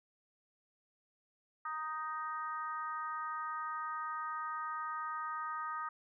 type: harmonic tone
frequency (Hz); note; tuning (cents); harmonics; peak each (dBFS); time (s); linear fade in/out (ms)
311.4; D#4; +2; 3 / 4 / 5 / 6; -45 / -38 / -48 / -50; 1.65-5.89; 5
effects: none